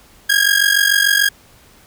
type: ring-modulated tone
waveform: sawtooth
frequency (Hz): 1634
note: G#6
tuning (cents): -29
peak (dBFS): -5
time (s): 0.29-1.29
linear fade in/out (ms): 10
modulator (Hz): 23.4
effects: pink hiss -48 dBFS RMS until 1.86 s